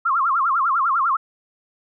sine tone with vibrato, 1209 Hz, D6, 50 cents sharp, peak -16 dBFS, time 0.05-1.17 s, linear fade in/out 10 ms, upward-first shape sine, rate 10 Hz, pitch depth 250 cents each way, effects none

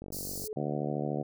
click train, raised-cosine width 2 ms, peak -29 dBFS, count 21, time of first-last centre 0.02-0.44 s, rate 47.6 Hz
white band-stop noise, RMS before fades -39 dBFS, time 0.12-0.48 s, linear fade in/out 10 ms, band 250 to 4300 Hz, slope 96 dB/octave
sine tone with exponential growth, 430 Hz, A4, 40 cents flat, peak -32 dBFS, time 0.22-0.53 s, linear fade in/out 1 ms, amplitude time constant 66 ms
harmonic tone, 73.5 Hz, D2, 2 cents sharp, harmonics 2 / 3 / 4 / 5 / 6 / 7 / 8 / 9 / 10, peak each -35 / -37 / -38 / -39 / -40 / -40 / -41 / -42 / -42 dBFS, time 0.56-1.23 s, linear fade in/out 10 ms
effects none

